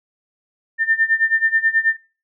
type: tone with tremolo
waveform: sine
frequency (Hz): 1800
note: A6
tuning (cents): +39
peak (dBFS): -11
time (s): 0.78-1.97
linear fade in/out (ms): 50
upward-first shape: sine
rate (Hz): 9.3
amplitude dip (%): 90
effects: noise-tail reverb RT60 0.4 s tail -24 dB re dry